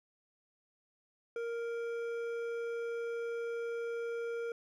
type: tone with hard clipping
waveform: sine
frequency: 466.2 Hz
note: A#4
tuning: in tune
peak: -37 dBFS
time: 1.36-4.52 s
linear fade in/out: 2 ms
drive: 9 dB
effects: none